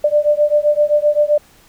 sine beating tone pair, 590 / 597.7 Hz, D5 / D5, +8 / +30 cents, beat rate 7.7 Hz, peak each -14 dBFS, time 0.04-1.38 s, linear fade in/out 5 ms, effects pink hiss -49 dBFS RMS until 1.68 s

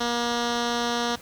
10% pulse tone with low-pass filter, 237.9 Hz, A#3, 35 cents sharp, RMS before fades -26 dBFS, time 0-1.16 s, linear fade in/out 10 ms, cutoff 4900 Hz, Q 2.8, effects pink hiss -47 dBFS RMS until 1.21 s

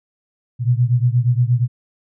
sine beating tone pair, 119.2 / 127.7 Hz, A#2 / C3, +39 / -42 cents, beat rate 8.5 Hz, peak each -15 / -17 dBFS, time 0.59-1.68 s, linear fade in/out 50 ms, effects none

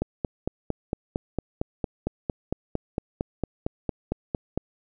click train, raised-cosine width 2 ms, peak -12 dBFS, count 21, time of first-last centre 0.02-4.576 s, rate 4.39 Hz, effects none

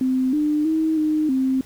sine tone with pitch steps, 258.8 / 300.4 / 317.5 / 307.8 / 262.8 Hz, C4 / D4 / D#4 / D#4 / C4, -19 / +39 / +35 / -19 / +8 cents, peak -17 dBFS, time 0.01-1.61 s, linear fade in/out 2 ms, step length 320 ms, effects pink hiss -48 dBFS RMS until 1.65 s

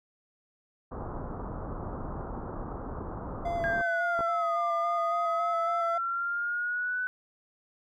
pink low-pass noise, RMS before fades -37 dBFS, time 0.91-3.82 s, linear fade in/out 10 ms, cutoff 1300 Hz, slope 48 dB/octave
triangle tone with vibrato, 682 Hz, F5, 41 cents flat, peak -27 dBFS, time 3.45-5.98 s, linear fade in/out 5 ms, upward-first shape square, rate 3.6 Hz, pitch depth 17 cents each way
sine exponential two-way sweep, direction down then up, 1629 to 1190 to 1504 Hz, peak -28 dBFS, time 3.64-7.07 s, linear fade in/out 0 ms, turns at 4.65 s
clicks, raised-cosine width 1 ms, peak -22 dBFS, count 2, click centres 4.192 / 4.207 s
effects none

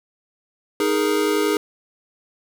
square chord, D# suspended fourth, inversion none, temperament equal, 311.1 / 415.3 / 466.2 Hz, D#4 / G#4 / A#4, 0 / 0 / 0 cents, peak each -23 / -21 / -26 dBFS, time 0.8-1.57 s, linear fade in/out 2 ms, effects none

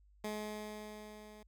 15% pulse tone with level ramp, 212.3 Hz, G#3, 38 cents sharp, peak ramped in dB -31 to -47 dBFS, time 0.24-1.43 s, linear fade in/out 5 ms, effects added 50 Hz sine -62 dBFS peak until 1.47 s

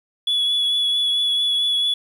sine tone with vibrato, 3400 Hz, G#7, 40 cents sharp, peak -15 dBFS, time 0.27-1.94 s, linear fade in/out 5 ms, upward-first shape sine, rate 4.5 Hz, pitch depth 16 cents each way, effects tanh soft clip ceiling -15 dBFS + 8-bit

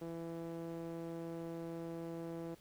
sawtooth tone with band-pass filter, 166.5 Hz, E3, 18 cents sharp, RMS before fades -44 dBFS, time 0.01-2.55 s, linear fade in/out 10 ms, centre 410 Hz, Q 1.5, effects pink hiss -65 dBFS RMS until 2.6 s

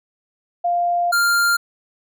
sine / square tone pair in turn, 698.5 / 1397 Hz, F5 / F6, 0 / 0 cents, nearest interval octave, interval 1200 cents, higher second, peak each -16 / -15 dBFS, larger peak second, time 0.64-1.12 / 1.12-1.57 s, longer first, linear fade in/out 10 ms, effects none

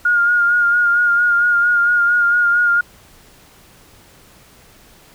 sine tone with vibrato, 1421 Hz, F6, 30 cents sharp, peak -11 dBFS, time 0.05-2.81 s, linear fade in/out 5 ms, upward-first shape sine, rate 4.4 Hz, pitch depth 30 cents each way, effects pink hiss -47 dBFS RMS until 5.14 s

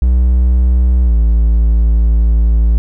triangle tone with pitch glide, 61.74 to 55.97 Hz, B1 to A1, 0 to +30 cents, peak -5 dBFS, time 0.02-2.78 s, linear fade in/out 0 ms, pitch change -170 cents, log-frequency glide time 1.04-1.14 s, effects none

